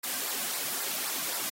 white noise with flanger, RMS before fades -33 dBFS, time 0.03-1.5 s, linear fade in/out 10 ms, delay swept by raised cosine 0.3 to 2.3 ms, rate 3.8 Hz, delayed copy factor -0.7, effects high-pass 200 Hz 12 dB/octave + AAC 48 kbps

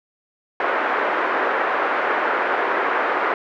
white band-pass noise, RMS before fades -21 dBFS, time 0.6-3.34 s, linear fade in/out 2 ms, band 340 to 1700 Hz, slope 24 dB/octave, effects none

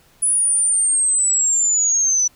sine linear sweep, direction down, 9956 to 5920 Hz, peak -14 dBFS, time 0.22-2.28 s, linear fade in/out 10 ms, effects pink hiss -54 dBFS RMS until 2.35 s

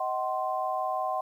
sine chord, C diminished, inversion first, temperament just, 627.9 / 753.5 / 1046.5 Hz, Eb5 / Gb5 / C6, +16 / +31 / 0 cents, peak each -33 / -30 / -32 dBFS, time 0-1.21 s, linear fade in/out 5 ms, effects 10-bit

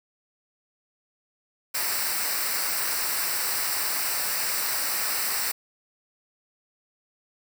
white noise with comb filter, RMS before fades -27 dBFS, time 1.74-5.52 s, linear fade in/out 10 ms, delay 0.3 ms, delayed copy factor -0.7, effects none

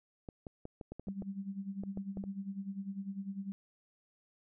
clicks, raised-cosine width 2 ms, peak -30 dBFS, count 12, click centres 0.288 / 0.468 / 0.654 / 0.812 / 0.92 / 0.996 / 1.085 / 1.222 / 1.836 / 1.974 / 2.172 / 2.239 s
sine tone with tremolo, 196 Hz, G3, in tune, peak -35 dBFS, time 1.07-3.52 s, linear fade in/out 0 ms, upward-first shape sine, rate 10 Hz, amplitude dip 75%
effects none

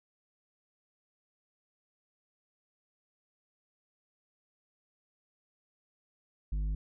triangle tone with tanh clipping, 51 Hz, G#1, 31 cents flat, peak -31 dBFS, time 6.52-6.75 s, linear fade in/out 5 ms, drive 12 dB, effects none

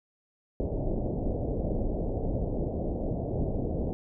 pink low-pass noise, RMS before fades -30 dBFS, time 0.6-3.93 s, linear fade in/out 0 ms, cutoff 680 Hz, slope 48 dB/octave, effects none

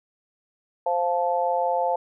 sine chord, F major, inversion second, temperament just, 523.8 / 698.5 / 873.1 Hz, C5 / F5 / A5, +2 / 0 / -14 cents, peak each -25 dBFS, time 0.86-1.96 s, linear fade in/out 5 ms, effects none

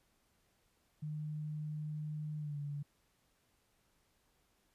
sine tone with pitch glide, 152 to 144.47 Hz, D#3 to D3, -40 to -28 cents, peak -38 dBFS, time 1.02-2.83 s, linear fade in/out 10 ms, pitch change -88 cents, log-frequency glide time 2.38-2.58 s, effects pink hiss -75 dBFS RMS until 4.74 s + resampled to 32000 Hz

